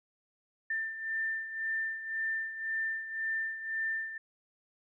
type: beating tone pair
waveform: sine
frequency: 1788 / 1789.9 Hz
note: A6 / A6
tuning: +27 / +29 cents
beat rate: 1.9 Hz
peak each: -33 / -39 dBFS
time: 0.7-4.18 s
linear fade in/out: 5 ms
effects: none